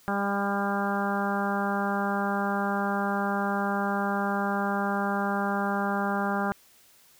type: harmonic tone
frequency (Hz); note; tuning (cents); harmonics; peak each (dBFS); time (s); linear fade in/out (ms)
200; G3; +35; 1 / 2 / 3 / 4 / 5 / 6 / 7 / 8; -29 / -35 / -35 / -31 / -36 / -35 / -34 / -37; 0.08-6.52; 0
effects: white hiss -58 dBFS RMS until 7.19 s